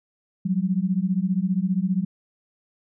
sine beating tone pair, 179.2 / 194.2 Hz, F3 / G3, +45 / -16 cents, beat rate 15 Hz, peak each -23 dBFS, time 0.45-2.05 s, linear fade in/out 10 ms, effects none

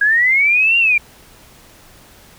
sine linear two-way sweep, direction up then down, 1623 to 2794 to 2340 Hz, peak -10 dBFS, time 0.01-0.98 s, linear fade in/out 5 ms, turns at 0.78 s, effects pink hiss -45 dBFS RMS until 2.38 s

